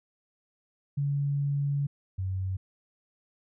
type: tone pair in turn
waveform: sine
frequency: 141.9 / 94.32 Hz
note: C#3 / F#2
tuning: +41 / +34 cents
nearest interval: perfect fifth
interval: 707 cents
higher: first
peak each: -25 / -28 dBFS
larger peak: first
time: 0.97-1.87 / 2.18-2.57 s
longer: first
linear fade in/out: 10 ms
effects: none